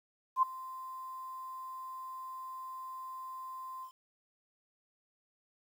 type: tone with ADSR envelope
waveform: sine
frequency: 1040 Hz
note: C6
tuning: 11 cents flat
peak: -21 dBFS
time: 0.36-3.92 s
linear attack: 66 ms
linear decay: 8 ms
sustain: -20 dB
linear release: 90 ms
effects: 10-bit